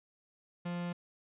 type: tone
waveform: 45% pulse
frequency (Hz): 174.61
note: F3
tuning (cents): 0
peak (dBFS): -35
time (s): 0.65-0.93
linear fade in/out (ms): 10
effects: resampled to 8000 Hz